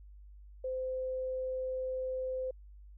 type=tone; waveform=sine; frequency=516 Hz; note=C5; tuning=24 cents flat; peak=-33 dBFS; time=0.64-2.51 s; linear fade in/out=5 ms; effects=added 50 Hz sine -50 dBFS peak until 2.97 s